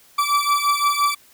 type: beating tone pair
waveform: 40% pulse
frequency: 1156 / 1161.8 Hz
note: D6 / D6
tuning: -28 / -19 cents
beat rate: 5.8 Hz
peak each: -19 dBFS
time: 0.18-1.15 s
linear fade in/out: 10 ms
effects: white hiss -52 dBFS RMS until 1.33 s